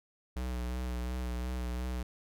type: tone with vibrato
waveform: square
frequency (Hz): 61.74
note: B1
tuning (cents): 0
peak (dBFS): -34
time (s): 0.36-2.03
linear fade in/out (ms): 5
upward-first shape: sine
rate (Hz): 2.8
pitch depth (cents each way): 33
effects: none